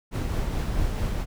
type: noise with tremolo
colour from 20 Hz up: brown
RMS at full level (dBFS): -25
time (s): 0.11-1.26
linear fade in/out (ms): 50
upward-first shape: triangle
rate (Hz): 4.6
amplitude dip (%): 30
effects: none